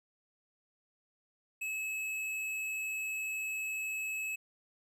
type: tone with hard clipping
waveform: sine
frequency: 2586 Hz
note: E7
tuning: 34 cents flat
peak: -36 dBFS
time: 1.61-4.36 s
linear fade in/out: 10 ms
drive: 11 dB
effects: none